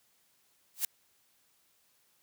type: noise with exponential growth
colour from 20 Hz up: blue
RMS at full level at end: -25 dBFS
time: 0.74-0.85 s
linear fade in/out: 2 ms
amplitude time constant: 22 ms
effects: white hiss -70 dBFS RMS until 2.22 s + high-pass 60 Hz 12 dB/octave